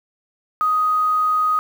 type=tone; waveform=sine; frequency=1250 Hz; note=D#6; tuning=8 cents sharp; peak=-15 dBFS; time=0.61-1.59 s; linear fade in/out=0 ms; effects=7-bit